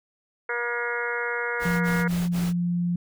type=harmonic tone; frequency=238.8 Hz; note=A#3; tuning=42 cents sharp; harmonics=2 / 3 / 4 / 5 / 6 / 7 / 8 / 9; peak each=-31 / -42 / -35 / -39 / -30 / -33 / -35 / -35 dBFS; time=0.49-2.08 s; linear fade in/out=5 ms
type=noise bursts; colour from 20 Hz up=pink; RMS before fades=-36 dBFS; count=4; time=1.59-2.533 s; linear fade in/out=50 ms; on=220 ms; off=21 ms
type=tone; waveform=sine; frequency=174.61 Hz; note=F3; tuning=in tune; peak=-22 dBFS; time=1.65-2.96 s; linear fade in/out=5 ms
effects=none